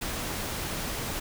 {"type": "noise", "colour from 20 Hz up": "pink", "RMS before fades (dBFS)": -33, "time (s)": [0.01, 1.2], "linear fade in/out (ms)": 10, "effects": []}